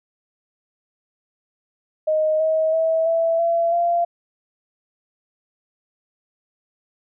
sine tone with pitch steps, 622.3 / 635 / 648 / 661.2 / 674.7 / 688.5 Hz, D#5 / D#5 / E5 / E5 / E5 / F5, 0 / +35 / -30 / +5 / +40 / -25 cents, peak -16 dBFS, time 2.07-4.05 s, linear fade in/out 10 ms, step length 330 ms, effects none

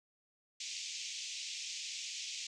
white band-pass noise, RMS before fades -43 dBFS, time 0.6-2.47 s, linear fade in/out 5 ms, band 2300 to 7000 Hz, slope 48 dB/octave, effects none

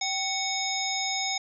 harmonic tone with a mistuned harmonic, 740 Hz, F#5, in tune, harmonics 1 / 3 / 5 / 7 / 9, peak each -33 / -33 / -33 / -33 / -33 dBFS, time 0.01-1.38 s, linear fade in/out 5 ms, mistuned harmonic 1, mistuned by +78 cents, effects none

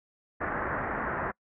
white low-pass noise, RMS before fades -32 dBFS, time 0.4-1.32 s, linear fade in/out 20 ms, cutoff 1800 Hz, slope 48 dB/octave, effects noise-tail reverb RT60 0.1 s tail -26 dB re dry

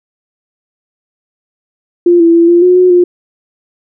sine tone with pitch steps, 348.4 / 334.6 / 337.4 / 345.7 / 361.5 / 364.7 / 354.5 Hz, F4 / E4 / E4 / F4 / F#4 / F#4 / F4, -4 / +26 / +40 / -18 / -40 / -25 / +26 cents, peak -3 dBFS, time 2.06-3.04 s, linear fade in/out 5 ms, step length 140 ms, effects none

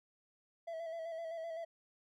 triangle tone with vibrato, 659 Hz, E5, 1 cent flat, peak -38 dBFS, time 0.67-1.65 s, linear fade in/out 10 ms, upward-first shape square, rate 7.8 Hz, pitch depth 32 cents each way, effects none

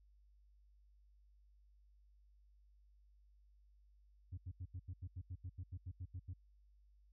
sine tone bursts, 90 Hz, F#2, 47 cents flat, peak -40 dBFS, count 15, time 4.32-6.336 s, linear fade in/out 10 ms, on 56 ms, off 84 ms, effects tanh soft clip ceiling -42 dBFS + added 50 Hz sine -65 dBFS peak until 7.12 s

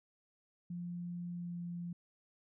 sine tone with pitch glide, 174.61 to 173.3 Hz, F3 to F3, 0 to -13 cents, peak -39 dBFS, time 0.7-1.93 s, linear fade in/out 5 ms, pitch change -13 cents, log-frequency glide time 1.32-1.59 s, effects none

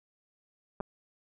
clicks, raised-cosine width 1 ms, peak -22 dBFS, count 2, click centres 0.803 / 0.808 s, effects none

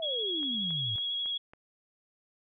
sine exponential sweep, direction down, 670 to 101.4 Hz, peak -35 dBFS, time 0-0.96 s, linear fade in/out 0 ms
sine tone with vibrato, 3322 Hz, G#7, in tune, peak -30 dBFS, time 0.02-1.38 s, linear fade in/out 10 ms, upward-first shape sine, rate 12 Hz, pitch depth 19 cents each way
click train, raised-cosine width 0.5 ms, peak -35 dBFS, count 5, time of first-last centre 0.43-1.535 s, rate 3.62 Hz
effects none

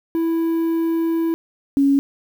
triangle / sine tone pair in turn, 329.7 / 277.9 Hz, E4 / C#4, 0 / +4 cents, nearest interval minor third, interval 296 cents, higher first, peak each -15 / -12 dBFS, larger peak second, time 0.15-1.34 / 1.77-1.99 s, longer first, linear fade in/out 0 ms, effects 7-bit

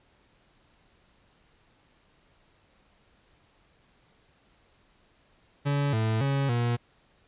40% pulse tone with pitch steps, 142.6 / 110.5 / 138.5 / 119.5 Hz, C#3 / A2 / C#3 / A#2, +49 / +8 / -1 / +43 cents, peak -23 dBFS, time 5.65-6.77 s, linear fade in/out 20 ms, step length 280 ms, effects pink hiss -64 dBFS RMS until 7.27 s + resampled to 8000 Hz

